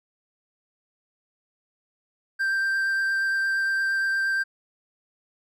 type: tone with vibrato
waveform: triangle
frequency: 1574 Hz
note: G6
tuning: 7 cents sharp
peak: -20 dBFS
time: 2.39-4.44 s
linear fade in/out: 20 ms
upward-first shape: triangle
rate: 8.6 Hz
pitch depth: 11 cents each way
effects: none